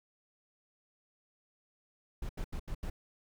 brown noise bursts, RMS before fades -37 dBFS, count 5, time 2.22-2.9 s, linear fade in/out 5 ms, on 72 ms, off 80 ms, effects none

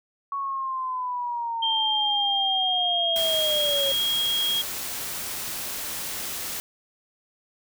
sine linear sweep, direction down, 1117 to 544 Hz, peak -26 dBFS, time 0.32-3.92 s, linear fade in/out 2 ms
sine tone with pitch glide, 3173 to 3272 Hz, G7 to G#7, +20 to -26 cents, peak -22 dBFS, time 1.62-4.62 s, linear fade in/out 10 ms, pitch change +54 cents, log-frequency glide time 1.73-3.72 s
white noise, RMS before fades -32 dBFS, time 3.16-6.6 s, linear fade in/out 0 ms
effects none

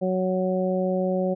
harmonic tone, 185.4 Hz, F#3, 4 cents sharp, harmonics 1 / 2 / 3 / 4, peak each -25 / -28 / -25 / -34 dBFS, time 0.01-1.35 s, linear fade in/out 20 ms, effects none

